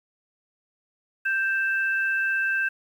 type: tone pair together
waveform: sine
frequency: 1571 / 2640 Hz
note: G6 / E7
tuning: +3 / +2 cents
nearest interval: major sixth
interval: 899 cents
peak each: -22 / -31 dBFS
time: 1.25-2.69 s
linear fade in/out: 10 ms
effects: 9-bit